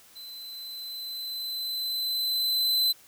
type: tone with level ramp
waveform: 45% pulse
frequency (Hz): 4038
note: B7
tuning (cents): +38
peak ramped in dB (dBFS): -40 to -20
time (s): 0.15-2.93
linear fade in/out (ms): 20
effects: white hiss -55 dBFS RMS until 3.07 s